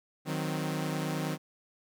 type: chord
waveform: sawtooth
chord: C diminished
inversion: first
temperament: equal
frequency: 155.56 / 185 / 261.6 Hz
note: Eb3 / Gb3 / C4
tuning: 0 / 0 / 0 cents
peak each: -29 / -33 / -33 dBFS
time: 0.25-1.38 s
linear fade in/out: 50 ms
effects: none